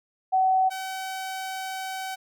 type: tone pair in turn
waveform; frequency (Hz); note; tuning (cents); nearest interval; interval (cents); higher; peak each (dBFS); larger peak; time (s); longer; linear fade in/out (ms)
sine / sawtooth; 755 / 760.7; F#5 / F#5; +35 / +48; unison; 13; second; -18 / -27; first; 0.32-0.7 / 0.7-2.16; second; 20
effects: none

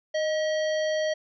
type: harmonic tone with a mistuned harmonic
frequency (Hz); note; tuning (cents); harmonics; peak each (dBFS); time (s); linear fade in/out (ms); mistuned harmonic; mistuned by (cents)
640; D#5; +49; 1 / 3 / 5 / 7 / 9; -24 / -34 / -38 / -41 / -43; 0.14-1.14; 10; 1; -55
effects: none

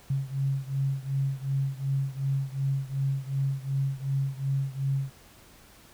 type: beating tone pair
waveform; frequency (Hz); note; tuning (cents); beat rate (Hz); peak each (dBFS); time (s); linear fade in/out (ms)
sine; 135.5 / 138.2; C#3 / C#3; -39 / -5; 2.7; -28 / -30; 0.1-5.1; 5
effects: pink hiss -54 dBFS RMS until 5.93 s

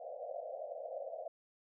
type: band-pass noise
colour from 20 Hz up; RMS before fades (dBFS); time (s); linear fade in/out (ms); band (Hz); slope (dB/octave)
pink; -44; 0-1.28; 5; 510 to 710; 96
effects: none

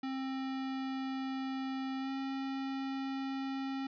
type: tone with pitch glide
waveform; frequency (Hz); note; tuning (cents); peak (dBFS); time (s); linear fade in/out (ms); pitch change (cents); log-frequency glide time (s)
square; 265.2 to 269.2; C4 to C4; +23 to +49; -36; 0.03-3.87; 5; +26; 1.99-2.11
effects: resampled to 11025 Hz + 13-bit

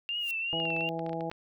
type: tone with vibrato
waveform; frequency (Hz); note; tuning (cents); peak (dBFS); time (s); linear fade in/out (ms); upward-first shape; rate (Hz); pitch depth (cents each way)
sine; 2767; F7; -17; -30; 0.09-0.89; 0; triangle; 2.6; 89
type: noise with exponential growth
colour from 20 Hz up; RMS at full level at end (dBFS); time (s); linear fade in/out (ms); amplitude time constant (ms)
blue; -41; 0.12-0.31; 1; 40
type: harmonic tone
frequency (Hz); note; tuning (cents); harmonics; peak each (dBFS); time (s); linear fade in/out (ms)
164.81; E3; 0; 1 / 2 / 3 / 4 / 5; -38 / -38 / -38 / -38 / -38; 0.53-1.3; 0
type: clicks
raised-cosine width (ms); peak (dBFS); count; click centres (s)
0.3; -30; 11; 0.601 / 0.654 / 0.704 / 0.765 / 0.808 / 0.993 / 1.064 / 1.094 / 1.131 / 1.208 / 1.315
effects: none

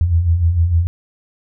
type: beating tone pair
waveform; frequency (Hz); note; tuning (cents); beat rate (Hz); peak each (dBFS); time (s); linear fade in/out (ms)
sine; 79.2 / 85.8; D#2 / F2; +31 / -30; 6.6; -20 / -12; 0.01-0.87; 0
effects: none

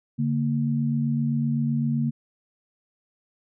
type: tone pair together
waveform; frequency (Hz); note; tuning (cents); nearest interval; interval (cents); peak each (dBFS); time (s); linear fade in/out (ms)
sine; 143.1 / 230.9; D3 / A#3; -45 / -16; minor sixth; 829; -24; 0.18-2.11; 20
effects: none

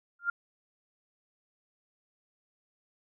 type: tone with exponential growth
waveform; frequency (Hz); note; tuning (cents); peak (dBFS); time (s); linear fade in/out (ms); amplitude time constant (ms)
sine; 1396.9; F6; 0; -22; 0.19-0.3; 5; 22
effects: none

